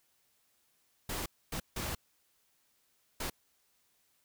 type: noise bursts at uneven times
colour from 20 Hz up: pink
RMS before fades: -37 dBFS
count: 4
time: 1.09-1.26 / 1.52-1.6 / 1.76-1.95 / 3.2-3.3 s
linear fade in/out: 5 ms
effects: white hiss -73 dBFS RMS until 4.24 s